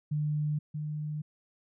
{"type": "tone pair in turn", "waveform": "sine", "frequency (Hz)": [150, 151.22], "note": ["D3", "D#3"], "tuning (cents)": [37, -49], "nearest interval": "unison", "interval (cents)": 14, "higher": "second", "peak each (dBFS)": [-27, -32], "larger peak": "first", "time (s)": [[0.11, 0.59], [0.74, 1.22]], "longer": "neither", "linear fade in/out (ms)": 10, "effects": []}